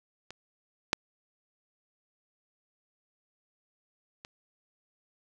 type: clicks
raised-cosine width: 0.2 ms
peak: -25 / -6 / -26 dBFS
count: 3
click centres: 0.306 / 0.931 / 4.249 s
effects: none